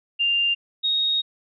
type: tone pair in turn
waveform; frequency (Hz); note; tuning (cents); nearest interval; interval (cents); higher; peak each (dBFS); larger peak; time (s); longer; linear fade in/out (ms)
sine; 2794 / 3747; F7 / A#7; 0 / +8; perfect fourth; 508; second; -18 / -19; first; 0.19-0.55 / 0.83-1.22; second; 20
effects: none